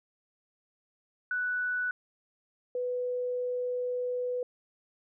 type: tone pair in turn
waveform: sine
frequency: 1483 / 495.8 Hz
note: F#6 / B4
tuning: +4 / +7 cents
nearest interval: octave + perfect fifth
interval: 1897 cents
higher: first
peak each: -28 / -29 dBFS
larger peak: first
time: 1.31-1.91 / 2.75-4.43 s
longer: second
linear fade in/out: 2 ms
effects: none